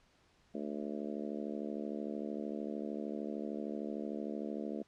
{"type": "harmonic tone", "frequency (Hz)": 73.2, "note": "D2", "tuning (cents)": -5, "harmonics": [3, 4, 5, 6, 7, 8, 9], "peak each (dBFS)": [-41, -43, -45, -47, -48, -49, -50], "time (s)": [0.54, 4.83], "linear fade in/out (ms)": 10, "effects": ["pink hiss -69 dBFS RMS until 4.87 s", "low-pass 6000 Hz 12 dB/octave"]}